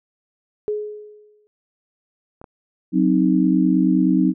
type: tone with exponential decay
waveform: sine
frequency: 421 Hz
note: G#4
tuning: 24 cents sharp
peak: -18 dBFS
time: 0.68-1.47 s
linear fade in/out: 0 ms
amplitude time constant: 170 ms
type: clicks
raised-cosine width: 1 ms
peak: -26 / -25 dBFS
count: 2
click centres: 2.415 / 2.442 s
type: chord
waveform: sine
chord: C diminished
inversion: second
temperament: equal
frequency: 185 / 261.6 / 311.1 Hz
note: Gb3 / C4 / Eb4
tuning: 0 / 0 / 0 cents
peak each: -18 dBFS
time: 2.92-4.34 s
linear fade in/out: 50 ms
effects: none